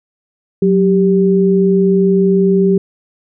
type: tone pair together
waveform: sine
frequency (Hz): 185 / 392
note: F#3 / G4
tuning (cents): 0 / 0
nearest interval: octave + minor second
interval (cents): 1300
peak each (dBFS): -11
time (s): 0.62-2.78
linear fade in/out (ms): 5
effects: none